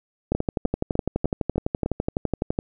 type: two click trains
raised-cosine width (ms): 2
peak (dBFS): -9 / -10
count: 28 / 6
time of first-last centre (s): 0.32-2.589 / 0.35-1.861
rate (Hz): 11.9 / 3.31
effects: none